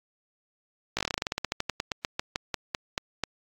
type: slowing click train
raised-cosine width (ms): 0.2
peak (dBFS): -10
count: 26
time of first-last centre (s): 0.97-3.237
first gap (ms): 17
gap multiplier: 1.12
effects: AAC 48 kbps